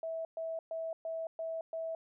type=tone bursts; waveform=sine; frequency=652 Hz; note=E5; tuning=19 cents flat; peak=-35 dBFS; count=6; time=0.03-1.95 s; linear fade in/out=2 ms; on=220 ms; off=120 ms; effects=none